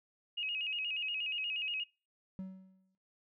sine tone with vibrato, 2698 Hz, E7, 40 cents sharp, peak -34 dBFS, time 0.37-1.84 s, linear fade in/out 10 ms, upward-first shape square, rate 8.4 Hz, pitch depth 100 cents each way
triangle tone with exponential decay, 188.8 Hz, F#3, 35 cents sharp, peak -35 dBFS, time 2.39-2.95 s, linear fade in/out 0 ms, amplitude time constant 120 ms
effects noise-tail reverb RT60 0.3 s tail -21 dB re dry

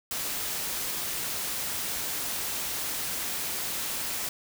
white noise, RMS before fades -32 dBFS, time 0.11-4.29 s, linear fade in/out 2 ms, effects none

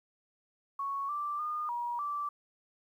sine tone with pitch steps, 1109 / 1174 / 1218 / 956 / 1166 Hz, C#6 / D6 / D#6 / A#5 / D6, 0 / -1 / -37 / +43 / -13 cents, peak -32 dBFS, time 0.79-2.29 s, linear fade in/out 5 ms, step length 300 ms, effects 11-bit

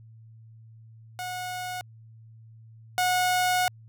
sawtooth tone pair in turn, 729 / 729 Hz, F#5 / F#5, -26 / -26 cents, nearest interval unison, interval 0 cents, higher neither, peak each -28 / -18 dBFS, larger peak second, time 1.19-1.81 / 2.98-3.68 s, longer second, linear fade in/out 0 ms, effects added 112 Hz sine -47 dBFS peak until 3.88 s

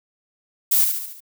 violet noise with echo, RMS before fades -17 dBFS, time 0.71-0.85 s, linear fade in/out 10 ms, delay 71 ms, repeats 5, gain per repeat -5 dB, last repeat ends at 1.205 s, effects none

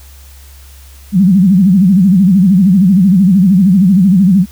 sine tone with vibrato, 189 Hz, F#3, 37 cents sharp, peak -4 dBFS, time 1.12-4.46 s, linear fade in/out 50 ms, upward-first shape sine, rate 13 Hz, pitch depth 160 cents each way, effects added 68 Hz sine -34 dBFS peak until 4.51 s + white hiss -42 dBFS RMS until 4.51 s

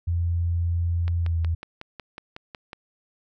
sine tone with pitch glide, 85.5 to 82.68 Hz, F2 to E2, -36 to +6 cents, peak -21 dBFS, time 0.07-1.55 s, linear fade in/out 10 ms, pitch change -58 cents, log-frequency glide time 1.18-1.39 s
click train, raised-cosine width 0.3 ms, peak -21 dBFS, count 10, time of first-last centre 1.08-2.731 s, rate 5.45 Hz
effects none

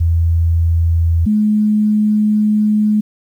sine tone pair in turn, 83.3 / 212 Hz, E2 / G#3, +19 / +36 cents, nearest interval octave + major third, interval 1617 cents, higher second, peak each -10 dBFS, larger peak neither, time 0-1.26 / 1.26-3.01 s, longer second, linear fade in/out 10 ms, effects 8-bit

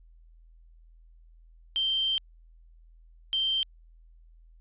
sine tone bursts at uneven times, 3136 Hz, G7, in tune, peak -24 dBFS, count 2, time 1.76-2.18 / 3.33-3.63 s, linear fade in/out 0 ms, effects added 41 Hz sine -52 dBFS peak until 4.6 s + resampled to 8000 Hz

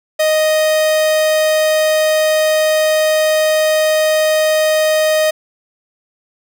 45% pulse tone, 622.3 Hz, D#5, in tune, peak -11 dBFS, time 0.19-5.31 s, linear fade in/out 10 ms, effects none

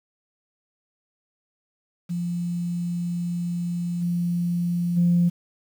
sine tone with level steps, 173.8 Hz, F3, 8 cents flat, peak -24 / -21 / -15 dBFS, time 2.09-5.3 s, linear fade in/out 20 ms, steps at 4.01 / 4.96 s, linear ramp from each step 20 ms, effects tanh soft clip ceiling -11 dBFS + 8-bit

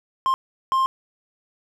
triangle tone bursts at uneven times, 1057 Hz, C6, 17 cents sharp, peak -15 dBFS, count 2, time 0.26-0.34 / 0.72-0.86 s, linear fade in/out 0 ms, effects none

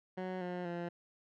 15% pulse tone with pitch steps, 185 / 178.8 / 172.81 Hz, F#3 / F3 / F3, 0 / +41 / -18 cents, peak -31 dBFS, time 0.17-0.89 s, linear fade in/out 10 ms, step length 240 ms, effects low-pass 2000 Hz 12 dB/octave

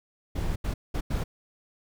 brown noise bursts at uneven times, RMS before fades -28 dBFS, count 4, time 0.35-0.56 / 0.64-0.74 / 0.94-1.01 / 1.1-1.24 s, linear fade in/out 10 ms, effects none

